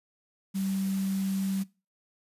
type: tone in noise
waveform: sine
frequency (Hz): 193.2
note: G3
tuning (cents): -25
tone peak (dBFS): -27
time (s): 0.54-1.64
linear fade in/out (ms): 20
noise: white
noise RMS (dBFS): -44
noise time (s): 0.54-1.64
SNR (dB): +14
effects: noise-tail reverb RT60 0.3 s tail -21 dB re dry + resampled to 32000 Hz